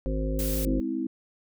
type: harmonic tone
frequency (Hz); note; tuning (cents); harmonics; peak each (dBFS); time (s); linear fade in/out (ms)
52.6; G#1; +23; 1 / 3 / 5 / 7 / 9 / 10; -27 / -35 / -33 / -38 / -43 / -35; 0.06-0.8; 0
type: noise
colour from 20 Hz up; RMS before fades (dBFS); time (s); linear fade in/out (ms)
blue; -34; 0.39-0.65; 0
type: chord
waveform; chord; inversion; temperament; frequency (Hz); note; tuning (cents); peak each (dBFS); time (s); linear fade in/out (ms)
sine; Ab augmented; none; just; 207.7 / 259.6 / 324.5; Ab3 / C4 / E4; 0 / -13 / -27; -36 / -30 / -30; 0.66-1.07; 5
effects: none